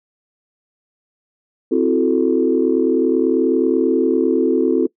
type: chord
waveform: sine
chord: F# half-diminished seventh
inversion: second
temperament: equal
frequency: 261.6 / 329.6 / 370 / 440 Hz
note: C4 / E4 / F#4 / A4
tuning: 0 / 0 / 0 / 0 cents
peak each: -18 dBFS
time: 1.71-4.87 s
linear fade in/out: 10 ms
effects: noise-tail reverb RT60 0.1 s tail -22 dB re dry + tanh soft clip ceiling -2 dBFS